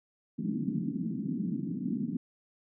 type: band-pass noise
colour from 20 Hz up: pink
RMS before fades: -33 dBFS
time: 0.38-2.17 s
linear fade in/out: 5 ms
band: 160 to 290 Hz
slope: 48 dB/octave
effects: none